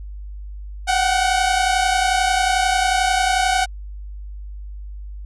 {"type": "tone pair together", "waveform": "sawtooth", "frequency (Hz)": [732, 763.2], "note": ["F#5", "G5"], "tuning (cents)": [-19, -47], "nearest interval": "minor second", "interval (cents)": 72, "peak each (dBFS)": -15, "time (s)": [0.87, 3.66], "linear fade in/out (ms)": 20, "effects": ["added 50 Hz sine -30 dBFS peak until 5.25 s", "resampled to 24000 Hz"]}